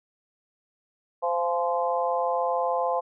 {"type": "harmonic tone with a mistuned harmonic", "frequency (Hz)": 172.9, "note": "F3", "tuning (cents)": -17, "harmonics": [3, 4, 5, 6], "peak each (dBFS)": [-27, -28, -29, -30], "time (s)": [1.22, 3.01], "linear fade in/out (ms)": 20, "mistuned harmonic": 5, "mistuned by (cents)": -27, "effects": []}